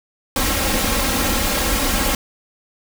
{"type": "noise with comb filter", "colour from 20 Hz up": "pink", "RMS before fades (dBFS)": -19, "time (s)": [0.36, 2.15], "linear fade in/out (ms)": 2, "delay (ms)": 3.7, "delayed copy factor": 0.75, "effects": []}